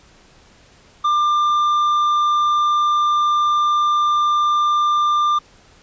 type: tone with tanh clipping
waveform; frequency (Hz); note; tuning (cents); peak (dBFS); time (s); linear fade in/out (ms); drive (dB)
triangle; 1193; D6; +27; -15; 1.04-5.39; 10; 10
effects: pink hiss -50 dBFS RMS until 5.82 s + resampled to 16000 Hz